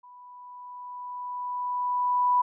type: tone with level ramp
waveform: sine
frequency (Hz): 987.8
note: B5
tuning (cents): 0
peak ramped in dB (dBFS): -47 to -18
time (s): 0.03-2.42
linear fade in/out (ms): 10
effects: none